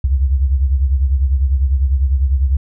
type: beating tone pair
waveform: sine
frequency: 66.4 / 76.4 Hz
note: C2 / D#2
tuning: +26 / -31 cents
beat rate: 10 Hz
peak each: -12 / -19 dBFS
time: 0.04-2.57 s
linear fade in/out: 5 ms
effects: none